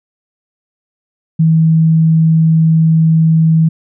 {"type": "tone", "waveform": "sine", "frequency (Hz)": 161.1, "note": "E3", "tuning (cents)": -39, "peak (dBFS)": -6, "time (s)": [1.39, 3.69], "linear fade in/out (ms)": 10, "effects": []}